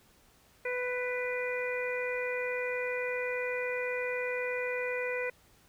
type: harmonic tone with a mistuned harmonic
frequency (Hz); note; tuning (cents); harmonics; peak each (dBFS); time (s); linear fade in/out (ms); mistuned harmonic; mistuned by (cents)
496.9; B4; +11; 1 / 2 / 3 / 4 / 5; -33 / -44 / -41 / -37 / -39; 0.65-5.3; 5; 5; -38
effects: pink hiss -63 dBFS RMS until 5.68 s

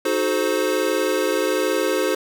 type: chord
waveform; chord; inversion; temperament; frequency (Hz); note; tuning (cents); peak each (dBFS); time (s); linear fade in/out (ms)
square; D# diminished seventh; none; equal with one note detuned; 311.1 / 370 / 431.2 / 523.3; D#4 / F#4 / A4 / C5; 0 / 0 / -35 / 0; -27 / -25 / -25 / -24; 0.05-2.15; 5
effects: none

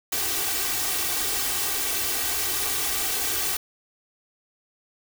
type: noise with comb filter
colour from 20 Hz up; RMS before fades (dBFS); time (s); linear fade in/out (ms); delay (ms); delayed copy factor
white; -26; 0.12-3.57; 5; 2.6; +1
effects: none

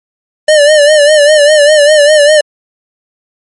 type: tone with vibrato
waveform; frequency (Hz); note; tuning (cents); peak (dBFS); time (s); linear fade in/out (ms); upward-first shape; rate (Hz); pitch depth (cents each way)
square; 597; D5; +28; -3; 0.48-2.41; 5; sine; 5; 70
effects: MP3 48 kbps

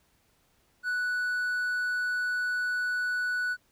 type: tone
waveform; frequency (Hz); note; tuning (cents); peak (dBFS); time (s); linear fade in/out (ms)
triangle; 1480; F#6; 0; -25; 0.83-3.57; 50
effects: pink hiss -68 dBFS RMS until 3.71 s

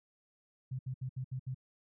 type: tone bursts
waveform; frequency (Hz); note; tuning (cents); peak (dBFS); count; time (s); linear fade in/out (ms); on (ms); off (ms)
sine; 129.1; C3; -23; -35; 6; 0.71-1.546; 10; 81; 70
effects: none

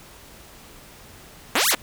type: exponential two-way sweep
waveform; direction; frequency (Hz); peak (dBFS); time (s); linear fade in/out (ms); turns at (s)
5% pulse; up then down; 206.5 to 2217 to 206.5; -6; 1.55-1.75; 5; 1.7
effects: pink hiss -46 dBFS RMS until 1.82 s

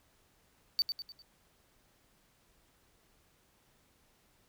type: tone with echo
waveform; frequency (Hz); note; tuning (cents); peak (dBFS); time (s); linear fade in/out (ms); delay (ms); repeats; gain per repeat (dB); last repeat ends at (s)
triangle; 4587; D8; -42; -24; 0.79-0.82; 0; 100; 4; -7; 1.22
effects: pink hiss -69 dBFS RMS until 4.48 s

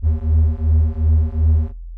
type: beating tone pair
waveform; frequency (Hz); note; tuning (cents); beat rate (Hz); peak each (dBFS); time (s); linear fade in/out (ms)
triangle; 77.2 / 79.9; D#2 / D#2; -13 / +47; 2.7; -14; 0.02-1.73; 50
effects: noise-tail reverb RT60 0.4 s tail -22 dB re dry + added 42 Hz sine -29 dBFS peak until 1.97 s

